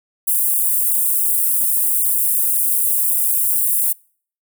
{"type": "high-pass noise", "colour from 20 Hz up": "white", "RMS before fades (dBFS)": -17, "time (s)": [0.27, 3.93], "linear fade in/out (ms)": 10, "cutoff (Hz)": 8700, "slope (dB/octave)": 48, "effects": ["noise-tail reverb RT60 0.5 s tail -26 dB re dry"]}